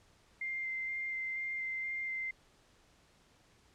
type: tone with vibrato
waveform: sine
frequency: 2093 Hz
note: C7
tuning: in tune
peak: -35 dBFS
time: 0.41-2.31 s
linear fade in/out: 5 ms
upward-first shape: square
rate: 2.1 Hz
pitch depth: 9 cents each way
effects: pink hiss -66 dBFS RMS until 3.74 s + low-pass 8000 Hz 12 dB/octave